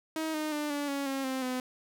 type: tone with pitch steps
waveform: sawtooth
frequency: 317.3 / 307.4 / 297.8 / 288.5 / 279.4 / 270.7 / 262.2 / 254 Hz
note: D#4 / D#4 / D4 / D4 / C#4 / C#4 / C4 / B3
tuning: +34 / -21 / +24 / -31 / +14 / -41 / +4 / +49 cents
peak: -27 dBFS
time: 0.16-1.6 s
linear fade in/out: 2 ms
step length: 180 ms
effects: none